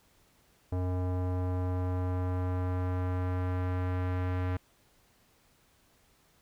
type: tone with low-pass filter sweep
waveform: square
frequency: 91 Hz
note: F#2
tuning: 28 cents flat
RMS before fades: -31 dBFS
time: 0.72-4.57 s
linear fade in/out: 5 ms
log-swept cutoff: 760 to 1900 Hz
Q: 1.1
effects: pink hiss -66 dBFS RMS until 6.41 s